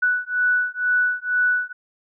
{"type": "beating tone pair", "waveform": "sine", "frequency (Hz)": [1480, 1482.1], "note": ["F#6", "F#6"], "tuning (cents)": [0, 2], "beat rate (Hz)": 2.1, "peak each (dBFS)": -21, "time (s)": [0.02, 1.73], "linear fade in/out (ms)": 10, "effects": []}